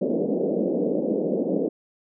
white band-pass noise, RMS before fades -24 dBFS, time 0.01-1.69 s, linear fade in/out 10 ms, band 180 to 550 Hz, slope 48 dB/octave, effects none

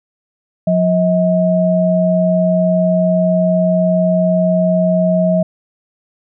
sine tone pair together, 178.75 / 637 Hz, F3 / D#5, +41 / +41 cents, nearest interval octave + minor seventh, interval 2200 cents, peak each -13 dBFS, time 0.67-5.43 s, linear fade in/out 5 ms, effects none

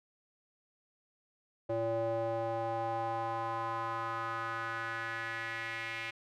square tone with band-pass filter sweep, 114.1 Hz, A#2, 37 cents flat, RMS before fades -36 dBFS, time 1.69-6.11 s, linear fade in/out 10 ms, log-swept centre 520 to 2300 Hz, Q 3.3, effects none

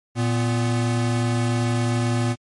square tone pair together, 116.54 / 246.9 Hz, A#2 / B3, 0 / 0 cents, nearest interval octave + minor second, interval 1300 cents, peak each -21 / -26 dBFS, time 0.15-2.36 s, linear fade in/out 50 ms, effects MP3 48 kbps

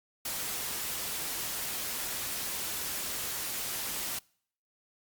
white noise, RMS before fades -35 dBFS, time 0.25-4.19 s, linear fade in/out 5 ms, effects noise-tail reverb RT60 0.6 s tail -26 dB re dry + Opus 48 kbps

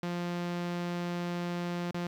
sawtooth tone with dropouts, 174.61 Hz, F3, in tune, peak -28 dBFS, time 0.03-2.07 s, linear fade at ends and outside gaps 2 ms, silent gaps 1.911-1.944 s, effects low-pass 5000 Hz 12 dB/octave + 10-bit

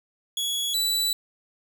sawtooth tone pair in turn, 3361 / 3957 Hz, G#7 / B7, +20 / +3 cents, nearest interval minor third, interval 283 cents, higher second, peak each -22 / -19 dBFS, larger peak second, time 0.37-0.74 / 0.74-1.13 s, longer second, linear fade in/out 2 ms, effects none

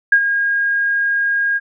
sine tone with ADSR envelope, 1627 Hz, G#6, 36 cents flat, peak -5 dBFS, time 0.12-1.6 s, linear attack 5 ms, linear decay 69 ms, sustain -9 dB, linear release 36 ms, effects none

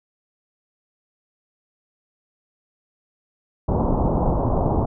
pink low-pass noise, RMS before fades -20 dBFS, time 3.68-4.86 s, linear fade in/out 10 ms, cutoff 1000 Hz, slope 48 dB/octave, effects none

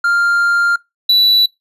triangle tone pair in turn, 1396.9 / 3951 Hz, F6 / B7, 0 / 0 cents, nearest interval octave + tritone, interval 1800 cents, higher second, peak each -9 / -6 dBFS, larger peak second, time 0.04-0.76 / 1.09-1.46 s, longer first, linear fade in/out 5 ms, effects noise-tail reverb RT60 0.2 s tail -23 dB re dry + resampled to 32000 Hz

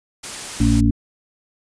white noise, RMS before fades -30 dBFS, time 0.23-0.81 s, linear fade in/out 10 ms
harmonic tone, 57.2 Hz, A#1, 32 cents flat, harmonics 1 / 2 / 4 / 5, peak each -18 / -18 / -18 / -18 dBFS, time 0.6-0.91 s, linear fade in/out 5 ms
effects resampled to 22050 Hz

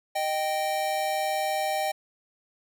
square tone pair together, 619.1 / 780 Hz, D#5 / G5, -9 / -9 cents, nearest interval major third, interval 400 cents, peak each -30 / -28 dBFS, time 0.15-1.92 s, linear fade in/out 10 ms, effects none

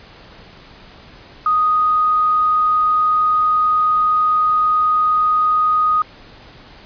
triangle tone with tanh clipping, 1244.5 Hz, D#6, in tune, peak -12 dBFS, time 1.46-6.02 s, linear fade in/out 2 ms, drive 3 dB, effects pink hiss -42 dBFS RMS until 6.85 s + resampled to 11025 Hz

